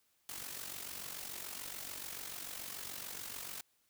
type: noise with amplitude modulation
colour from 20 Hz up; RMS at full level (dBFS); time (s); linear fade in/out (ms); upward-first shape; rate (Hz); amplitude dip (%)
white; -42; 0.29-3.61; 0; sine; 46.9; 65
effects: white hiss -75 dBFS RMS until 3.89 s